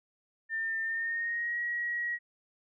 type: tone with pitch glide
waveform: sine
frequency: 1801 to 1905.9 Hz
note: A6 to A#6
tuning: +40 to +38 cents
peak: -30 dBFS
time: 0.49-2.19 s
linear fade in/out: 50 ms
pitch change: +98 cents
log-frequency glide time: 0.84-1.6 s
effects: none